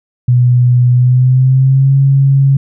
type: tone with pitch glide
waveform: sine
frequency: 123.47 to 137 Hz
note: B2 to C#3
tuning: 0 to -20 cents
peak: -5 dBFS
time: 0.28-2.57 s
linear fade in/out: 5 ms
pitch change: +180 cents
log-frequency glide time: 0.92-1.96 s
effects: none